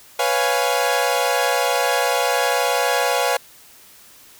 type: chord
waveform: sawtooth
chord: C# dominant seventh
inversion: third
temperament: equal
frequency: 493.9 / 554.4 / 698.5 / 830.6 Hz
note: B4 / C#5 / E#5 / G#5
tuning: 0 / 0 / 0 / 0 cents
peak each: -19 dBFS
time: 0.19-3.37 s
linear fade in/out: 5 ms
effects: white hiss -47 dBFS RMS until 4.39 s